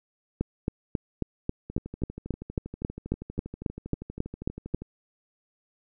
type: two click trains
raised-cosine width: 3 ms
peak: -13 / -24 dBFS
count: 17 / 40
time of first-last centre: 0.41-4.746 / 1.7-4.82 s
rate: 3.69 / 12.5 Hz
effects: none